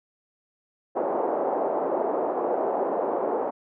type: band-pass noise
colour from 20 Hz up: pink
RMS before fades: -26 dBFS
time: 0.95-3.51 s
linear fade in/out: 20 ms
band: 360 to 830 Hz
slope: 24 dB/octave
effects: none